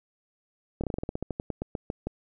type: slowing click train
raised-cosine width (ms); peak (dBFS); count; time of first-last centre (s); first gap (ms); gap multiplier
2; -17; 17; 0.81-2.07; 27; 1.13
effects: none